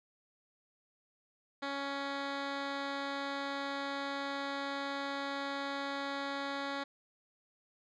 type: tone with low-pass filter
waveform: 10% pulse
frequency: 278.6 Hz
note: C#4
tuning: 9 cents sharp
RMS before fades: -38 dBFS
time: 1.62-6.84 s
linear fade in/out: 10 ms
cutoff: 3500 Hz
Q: 1.7
effects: none